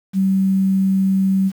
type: tone with quantisation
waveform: sine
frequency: 192 Hz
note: G3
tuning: 36 cents flat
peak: -13 dBFS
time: 0.13-1.52 s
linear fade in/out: 50 ms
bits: 7
effects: none